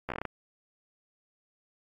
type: slowing click train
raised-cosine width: 0.5 ms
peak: -18 dBFS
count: 8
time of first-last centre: 0.09-0.253 s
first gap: 13 ms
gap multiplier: 1.19
effects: AAC 32 kbps